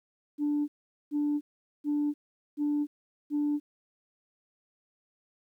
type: tone bursts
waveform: sine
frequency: 293.7 Hz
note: D4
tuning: in tune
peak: -24 dBFS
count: 5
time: 0.38-3.6 s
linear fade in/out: 50 ms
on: 300 ms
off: 430 ms
effects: tanh soft clip ceiling -22 dBFS + 11-bit